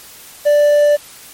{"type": "tone with quantisation", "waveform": "triangle", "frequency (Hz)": 587.3, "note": "D5", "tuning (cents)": 0, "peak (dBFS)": -6, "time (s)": [0.45, 0.97], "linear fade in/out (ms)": 20, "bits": 6, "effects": ["white hiss -38 dBFS RMS until 1.33 s", "MP3 64 kbps"]}